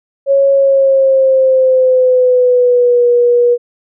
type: tone with pitch glide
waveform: sine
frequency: 551 to 482.5 Hz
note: C#5 to B4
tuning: -11 to -40 cents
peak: -6 dBFS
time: 0.26-3.58 s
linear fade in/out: 50 ms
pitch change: -229 cents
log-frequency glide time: 0.52-3.07 s
effects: none